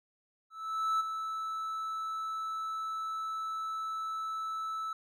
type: tone with ADSR envelope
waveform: triangle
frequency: 1311 Hz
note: E6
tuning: 10 cents flat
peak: -24 dBFS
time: 0.5-4.93 s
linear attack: 500 ms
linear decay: 17 ms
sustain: -8 dB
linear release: 3 ms
effects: none